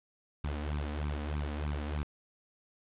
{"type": "tone with flanger", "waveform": "sawtooth", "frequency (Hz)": 73.9, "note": "D2", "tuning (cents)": 11, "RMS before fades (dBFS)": -35, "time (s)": [0.44, 2.03], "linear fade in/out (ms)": 0, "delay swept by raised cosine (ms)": [0.77, 4.07], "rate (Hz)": 3.2, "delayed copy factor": 0.85, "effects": ["resampled to 8000 Hz", "9-bit"]}